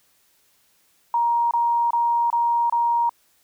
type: tone bursts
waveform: sine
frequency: 941 Hz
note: A#5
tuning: 16 cents sharp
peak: -17 dBFS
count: 5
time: 1.14-3.094 s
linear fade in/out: 2 ms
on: 370 ms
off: 26 ms
effects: white hiss -62 dBFS RMS until 3.43 s